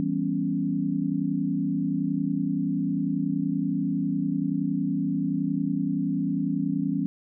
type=chord; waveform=sine; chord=C# half-diminished seventh; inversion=first; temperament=equal; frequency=164.81 / 196 / 246.9 / 277.2 Hz; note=E3 / G3 / B3 / C#4; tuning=0 / 0 / 0 / 0 cents; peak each=-30 / -29 / -31 / -27 dBFS; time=0-7.06 s; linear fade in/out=0 ms; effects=none